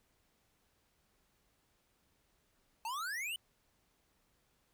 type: exponential sweep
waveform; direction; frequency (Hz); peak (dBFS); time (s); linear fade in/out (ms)
square; up; 865 to 3061; -38; 2.85-3.36; 2
effects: pink hiss -75 dBFS RMS until 4.73 s